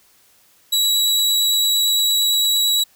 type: tone with vibrato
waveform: sawtooth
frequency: 3897 Hz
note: B7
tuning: 24 cents flat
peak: -12 dBFS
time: 0.72-2.84 s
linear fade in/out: 10 ms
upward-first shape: triangle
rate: 8.8 Hz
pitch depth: 8 cents each way
effects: white hiss -55 dBFS RMS until 2.95 s